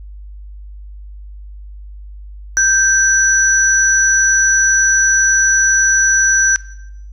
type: tone pair together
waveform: sine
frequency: 1568 / 5910 Hz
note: G6 / F#8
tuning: 0 / -3 cents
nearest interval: octave + major seventh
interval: 2297 cents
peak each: -12 dBFS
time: 2.57-6.56 s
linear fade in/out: 0 ms
effects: noise-tail reverb RT60 0.8 s tail -19 dB re dry + added 50 Hz sine -30 dBFS peak until 7.12 s